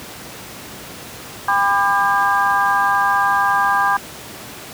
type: tone cluster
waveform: sine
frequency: 800 / 1000 / 1195 / 1608 Hz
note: G5 / B5 / D6 / G6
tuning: +35 / +21 / +30 / +44 cents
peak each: -19 dBFS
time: 1.48-3.97 s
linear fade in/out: 5 ms
effects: pink hiss -34 dBFS RMS until 4.73 s + high-pass 100 Hz 12 dB/octave